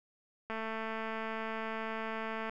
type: click train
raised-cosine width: 0.5 ms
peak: -24 dBFS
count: 444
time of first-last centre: 0.5-2.495 s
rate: 222 Hz
effects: none